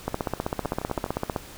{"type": "two click trains", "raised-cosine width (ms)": 1, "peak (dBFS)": [-11, -19], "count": [21, 6], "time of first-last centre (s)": [[0.08, 1.362], [0.65, 1.063]], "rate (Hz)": [15.6, 12.1], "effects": ["pink hiss -44 dBFS RMS until 1.57 s"]}